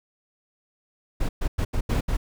brown noise bursts at uneven times, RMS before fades -23 dBFS, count 6, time 1.2-1.29 / 1.41-1.48 / 1.58-1.65 / 1.73-1.81 / 1.89-2.01 / 2.08-2.17 s, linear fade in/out 10 ms, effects none

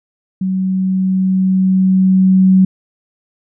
sine tone with level ramp, 188.2 Hz, F#3, 30 cents sharp, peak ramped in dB -14 to -5 dBFS, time 0.41-2.65 s, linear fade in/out 5 ms, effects none

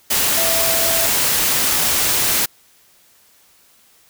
sine tone in noise, 662 Hz, E5, 7 cents sharp, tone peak -23 dBFS, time 0.37-1.07 s, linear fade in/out 10 ms, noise white, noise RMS -17 dBFS, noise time 0.1-2.46 s, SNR -9 dB, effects white hiss -53 dBFS RMS until 4.09 s

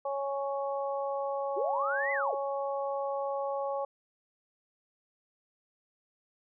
harmonic tone, 277.2 Hz, C#4, in tune, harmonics 2 / 3 / 4, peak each -32 / -36 / -39 dBFS, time 0.05-3.85 s, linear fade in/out 5 ms
sine linear two-way sweep, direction up then down, 329.6 to 2066 to 329.6 Hz, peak -30 dBFS, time 1.56-2.35 s, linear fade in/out 20 ms, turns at 2.12 s
effects none

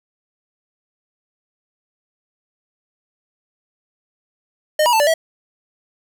square tone with pitch steps, 612 / 965 / 886 / 584 / 649 Hz, D#5 / B5 / A5 / D5 / E5, -29 / -40 / +12 / -10 / -27 cents, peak -13 dBFS, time 4.79-5.14 s, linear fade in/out 5 ms, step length 70 ms, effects none

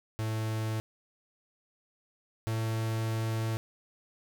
45% pulse tone pair in turn, 110 / 111.92 Hz, A2 / A2, 0 / +30 cents, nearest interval unison, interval 30 cents, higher second, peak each -30 / -29 dBFS, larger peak second, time 0.19-0.8 / 2.47-3.57 s, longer second, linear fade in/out 0 ms, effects none

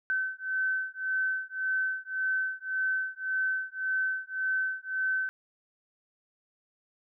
sine beating tone pair, 1530 / 1531.8 Hz, G6 / G6, -42 / -40 cents, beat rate 1.8 Hz, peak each -31 dBFS, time 0.1-5.29 s, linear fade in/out 0 ms, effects none

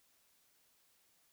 silence, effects white hiss -72 dBFS RMS until 1.32 s

